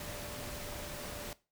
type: tone in noise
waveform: sine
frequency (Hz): 587.3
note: D5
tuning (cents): 0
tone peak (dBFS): -48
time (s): 0-1.33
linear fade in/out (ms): 2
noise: pink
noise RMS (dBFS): -43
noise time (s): 0-1.33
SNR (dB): -8
effects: noise-tail reverb RT60 0.3 s tail -19 dB re dry